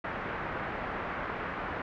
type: low-pass noise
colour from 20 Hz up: white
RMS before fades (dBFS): -36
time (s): 0.04-1.82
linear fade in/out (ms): 5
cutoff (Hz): 1800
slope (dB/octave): 24
effects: none